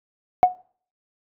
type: tone with exponential decay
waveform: sine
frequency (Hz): 730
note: F#5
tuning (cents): -24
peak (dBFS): -5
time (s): 0.43-0.55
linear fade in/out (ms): 0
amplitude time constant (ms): 24
effects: noise-tail reverb RT60 0.5 s tail -23 dB re dry + tanh soft clip ceiling -4 dBFS